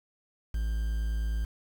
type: tone with quantisation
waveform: triangle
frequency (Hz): 54.7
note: A1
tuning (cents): -9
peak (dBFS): -25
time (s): 0.54-1.45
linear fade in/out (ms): 5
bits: 8
effects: none